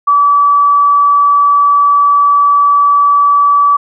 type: tone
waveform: sine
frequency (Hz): 1150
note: D6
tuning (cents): -37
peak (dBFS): -5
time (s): 0.07-3.77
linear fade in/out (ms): 10
effects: none